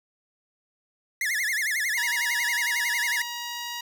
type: tone with vibrato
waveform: 45% pulse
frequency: 1908 Hz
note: A#6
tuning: 40 cents sharp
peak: -24 dBFS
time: 1.21-3.22 s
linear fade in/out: 2 ms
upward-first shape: sine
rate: 11 Hz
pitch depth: 220 cents each way
type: tone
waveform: 10% pulse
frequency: 953 Hz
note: A#5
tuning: 38 cents sharp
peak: -23 dBFS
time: 1.97-3.81 s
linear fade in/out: 5 ms
effects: none

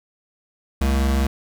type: tone pair together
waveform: square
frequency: 67 / 225.2 Hz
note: C2 / A3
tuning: +42 / +40 cents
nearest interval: octave + major sixth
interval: 2098 cents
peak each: -18 / -27 dBFS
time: 0.81-1.27 s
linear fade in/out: 5 ms
effects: none

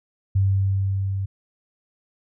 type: tone with level ramp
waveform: sine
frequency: 97.2 Hz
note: G2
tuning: 14 cents flat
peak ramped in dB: -15 to -23 dBFS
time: 0.35-1.26 s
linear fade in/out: 10 ms
effects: none

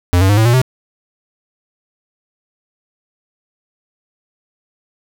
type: tone with pitch steps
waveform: square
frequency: 88.5 / 95.4 / 102.84 / 110.86 / 119.51 / 128.83 Hz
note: F2 / G2 / G#2 / A2 / A#2 / C3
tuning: +23 / -47 / -17 / +13 / +44 / -26 cents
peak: -9 dBFS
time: 0.13-0.616 s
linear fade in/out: 0 ms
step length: 81 ms
effects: none

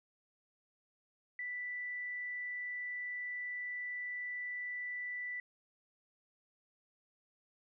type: tone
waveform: sine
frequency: 1975.5 Hz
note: B6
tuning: in tune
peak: -38 dBFS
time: 1.39-5.4 s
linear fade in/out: 2 ms
effects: none

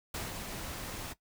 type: noise with ADSR envelope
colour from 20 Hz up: pink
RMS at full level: -37 dBFS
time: 0.14-1.14 s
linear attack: 4 ms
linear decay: 170 ms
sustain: -4 dB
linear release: 24 ms
effects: noise-tail reverb RT60 0.1 s tail -17 dB re dry

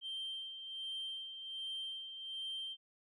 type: tone with tremolo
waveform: sine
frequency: 3144 Hz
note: G7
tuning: 4 cents sharp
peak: -37 dBFS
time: 0.01-2.77 s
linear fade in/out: 50 ms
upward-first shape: sine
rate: 1.3 Hz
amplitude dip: 60%
effects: tanh soft clip ceiling -37 dBFS

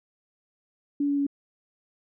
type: tone with pitch steps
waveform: sine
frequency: 286.2 / 284.1 / 281.9 Hz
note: D4 / C#4 / C#4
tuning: -45 / +43 / +29 cents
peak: -22 dBFS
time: 1-1.267 s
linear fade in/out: 5 ms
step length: 89 ms
effects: none

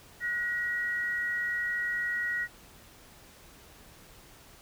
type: tone pair together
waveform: sine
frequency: 1455 / 1904.4 Hz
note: F#6 / A#6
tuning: -29 / +37 cents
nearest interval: perfect fourth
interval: 466 cents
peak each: -36 / -29 dBFS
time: 0.2-2.48 s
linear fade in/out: 50 ms
effects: pink hiss -54 dBFS RMS until 4.61 s

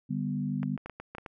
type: chord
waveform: sine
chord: G major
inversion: second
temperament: equal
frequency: 146.83 / 196 / 246.9 Hz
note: D3 / G3 / B3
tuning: 0 / 0 / 0 cents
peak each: -33 dBFS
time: 0.09-0.77 s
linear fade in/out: 20 ms
type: clicks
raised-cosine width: 0.5 ms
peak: -25 dBFS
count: 8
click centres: 0.631 / 0.777 / 0.86 / 0.897 / 1 / 1.15 / 1.183 / 1.262 s
effects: none

